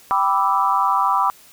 sine chord, E minor seventh, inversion first, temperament equal, 784 / 987.8 / 1174.7 / 1318.5 Hz, G5 / B5 / D6 / E6, 0 / 0 / 0 / 0 cents, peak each -22 / -19 / -19 / -25 dBFS, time 0.11-1.3 s, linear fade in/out 0 ms, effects white hiss -48 dBFS RMS until 1.52 s

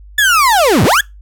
35% pulse linear two-way sweep, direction down then up, 1760 to 81.8 to 1760 Hz, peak -6 dBFS, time 0.18-1.01 s, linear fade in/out 5 ms, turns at 0.84 s, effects noise-tail reverb RT60 0.2 s tail -24 dB re dry + added 50 Hz sine -34 dBFS peak until 1.21 s

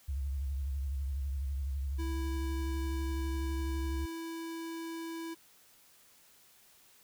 sine tone with vibrato, 68.6 Hz, C#2, 17 cents flat, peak -32 dBFS, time 0.08-4.06 s, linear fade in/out 10 ms, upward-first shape sine, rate 12 Hz, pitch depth 100 cents each way
square tone, 329.6 Hz, E4, in tune, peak -39 dBFS, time 1.98-5.35 s, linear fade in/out 20 ms
effects white hiss -62 dBFS RMS until 7.03 s

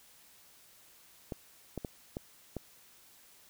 clicks, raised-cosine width 2 ms, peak -23 dBFS, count 5, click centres 1.322 / 1.777 / 1.848 / 2.169 / 2.567 s, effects white hiss -60 dBFS RMS until 3.49 s

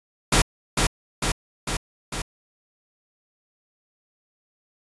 pink noise with echo, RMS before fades -17 dBFS, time 0.32-0.42 s, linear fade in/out 5 ms, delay 450 ms, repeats 4, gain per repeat -3 dB, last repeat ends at 2.22 s, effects resampled to 24000 Hz

